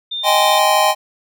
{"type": "tone", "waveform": "sine", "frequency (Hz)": 3609, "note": "A7", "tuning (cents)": 43, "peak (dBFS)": -21, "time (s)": [0.11, 0.59], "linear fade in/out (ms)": 10}
{"type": "chord", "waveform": "square", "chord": "Ab major seventh", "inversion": "second", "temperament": "just", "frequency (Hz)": [623, 778.7, 830.6, 1038.3], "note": ["Eb5", "G5", "Ab5", "C6"], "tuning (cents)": [2, -12, 0, -14], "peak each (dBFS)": -18, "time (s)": [0.23, 0.95], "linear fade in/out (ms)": 50}
{"effects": []}